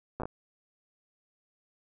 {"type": "slowing click train", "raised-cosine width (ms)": 1, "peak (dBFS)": -21, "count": 5, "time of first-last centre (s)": [0.2, 0.255], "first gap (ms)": 8, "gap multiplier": 1.38, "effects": []}